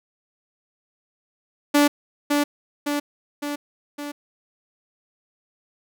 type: tone with echo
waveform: sawtooth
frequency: 290.5 Hz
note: D4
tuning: 19 cents flat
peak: -10 dBFS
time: 1.74-1.88 s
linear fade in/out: 10 ms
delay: 560 ms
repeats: 4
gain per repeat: -4 dB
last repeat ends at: 4.12 s
effects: none